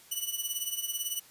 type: tone with tremolo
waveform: 5% pulse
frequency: 2960 Hz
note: F#7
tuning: in tune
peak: -19 dBFS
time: 0.11-1.2 s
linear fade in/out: 10 ms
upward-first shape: triangle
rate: 18 Hz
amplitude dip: 80%
effects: white hiss -56 dBFS RMS until 1.3 s + resampled to 32000 Hz